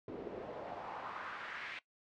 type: noise with band-pass filter sweep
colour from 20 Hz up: pink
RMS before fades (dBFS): -45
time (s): 0.08-1.79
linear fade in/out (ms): 2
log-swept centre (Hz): 330 to 2300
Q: 2.3
effects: noise-tail reverb RT60 0.1 s tail -18 dB re dry + low-pass 4000 Hz 12 dB/octave